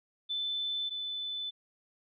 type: tone pair in turn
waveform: sine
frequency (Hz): 3520 / 3507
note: A7 / A7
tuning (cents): 0 / -6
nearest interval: unison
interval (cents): 6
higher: first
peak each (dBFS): -31 / -34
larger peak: first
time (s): 0.29-0.9 / 0.9-1.51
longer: neither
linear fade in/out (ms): 20
effects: none